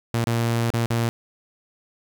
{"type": "tone with dropouts", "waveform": "sawtooth", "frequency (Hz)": 116.54, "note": "A#2", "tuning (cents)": 0, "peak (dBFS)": -16, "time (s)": [0.14, 1.09], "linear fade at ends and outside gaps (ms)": 0, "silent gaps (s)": [[0.241, 0.271], [0.703, 0.738], [0.86, 0.903]], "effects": ["9-bit"]}